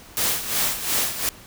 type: noise with tremolo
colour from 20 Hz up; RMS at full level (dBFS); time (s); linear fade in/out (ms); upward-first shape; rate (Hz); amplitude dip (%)
white; -21; 0.17-1.29; 0; sine; 2.8; 70
effects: pink hiss -45 dBFS RMS until 1.46 s